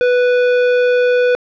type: tone with hard clipping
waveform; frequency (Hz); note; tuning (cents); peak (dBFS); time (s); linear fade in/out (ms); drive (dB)
sine; 493.9; B4; 0; -12; 0.01-1.35; 0; 15
effects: low-pass 3000 Hz 12 dB/octave